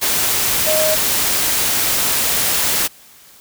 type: tone in noise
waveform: sine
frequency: 622.3 Hz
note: D#5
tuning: in tune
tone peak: -16 dBFS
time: 0.66-0.96 s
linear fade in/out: 20 ms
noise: white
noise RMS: -17 dBFS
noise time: 0.01-2.88 s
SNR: -2 dB
effects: white hiss -45 dBFS RMS until 3.4 s

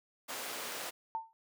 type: high-pass noise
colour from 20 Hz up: pink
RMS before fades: -41 dBFS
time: 0.28-0.91 s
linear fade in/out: 20 ms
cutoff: 470 Hz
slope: 12 dB/octave
type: tone with exponential decay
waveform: sine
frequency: 897 Hz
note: A5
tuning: 33 cents sharp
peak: -30 dBFS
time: 1.15-1.33 s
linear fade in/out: 0 ms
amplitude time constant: 39 ms
effects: none

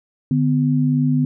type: tone pair together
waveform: sine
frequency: 148.4 / 251.5 Hz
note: D3 / B3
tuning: +18 / +32 cents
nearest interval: major sixth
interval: 914 cents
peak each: -17 / -17 dBFS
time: 0.31-1.25 s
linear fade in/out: 2 ms
effects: none

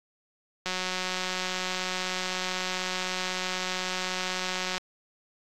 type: click train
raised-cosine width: 0.2 ms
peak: -13 dBFS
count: 759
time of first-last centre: 0.66-4.78 s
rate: 184 Hz
effects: AAC 64 kbps

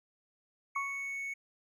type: tone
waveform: triangle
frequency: 2215 Hz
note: C#7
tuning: 2 cents flat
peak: -34 dBFS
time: 0.75-1.34 s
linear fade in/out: 10 ms
type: tone with exponential decay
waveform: sine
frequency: 1110 Hz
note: C#6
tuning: 2 cents sharp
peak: -30 dBFS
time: 0.76-1.17 s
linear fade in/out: 2 ms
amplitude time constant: 87 ms
effects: none

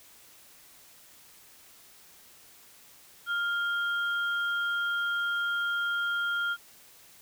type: tone pair together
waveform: sine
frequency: 1400 / 3224 Hz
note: F6 / G7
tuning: +4 / +48 cents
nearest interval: octave + major second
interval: 1444 cents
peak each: -27 / -37 dBFS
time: 3.26-6.57 s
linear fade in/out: 50 ms
effects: white hiss -55 dBFS RMS until 7.21 s

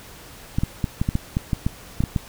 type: clicks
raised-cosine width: 5 ms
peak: -8 dBFS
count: 12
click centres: 0.585 / 0.635 / 0.842 / 1.015 / 1.089 / 1.154 / 1.369 / 1.532 / 1.665 / 2.005 / 2.038 / 2.162 s
effects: pink hiss -43 dBFS RMS until 2.28 s

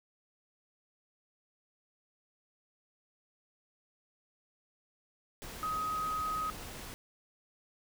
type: tone in noise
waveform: sine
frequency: 1260 Hz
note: D#6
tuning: 21 cents sharp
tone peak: -32 dBFS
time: 5.63-6.5 s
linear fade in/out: 0 ms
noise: pink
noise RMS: -45 dBFS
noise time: 5.42-6.94 s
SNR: +10 dB
effects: none

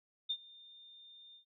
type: tone with ADSR envelope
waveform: sine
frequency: 3618 Hz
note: A7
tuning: 48 cents sharp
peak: -31 dBFS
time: 0.29-1.45 s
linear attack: 15 ms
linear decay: 61 ms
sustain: -23 dB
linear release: 100 ms
effects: none

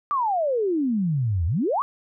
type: exponential two-way sweep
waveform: sine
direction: down then up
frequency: 1200 to 78 to 1200 Hz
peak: -20 dBFS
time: 0.11-1.82 s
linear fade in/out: 0 ms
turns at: 1.46 s
effects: none

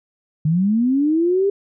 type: linear sweep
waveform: sine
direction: up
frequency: 148.1 to 405 Hz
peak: -14 dBFS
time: 0.45-1.5 s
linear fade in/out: 5 ms
effects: none

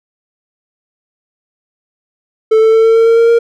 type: tone with pitch steps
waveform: triangle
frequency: 440 / 443.6 / 447.2 / 450.8 / 454.5 / 458.2 / 461.9 / 465.6 Hz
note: A4 / A4 / A4 / A4 / A#4 / A#4 / A#4 / A#4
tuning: 0 / +14 / +28 / +42 / -44 / -30 / -16 / -2 cents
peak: -3 dBFS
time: 2.51-3.39 s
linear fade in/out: 10 ms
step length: 110 ms
effects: none

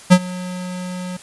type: tone with ADSR envelope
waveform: square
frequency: 181.6 Hz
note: F#3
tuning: 32 cents flat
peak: -4 dBFS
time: 0.1-1.17 s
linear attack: 24 ms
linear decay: 59 ms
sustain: -22 dB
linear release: 6 ms
effects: white hiss -41 dBFS RMS until 1.22 s + resampled to 24000 Hz

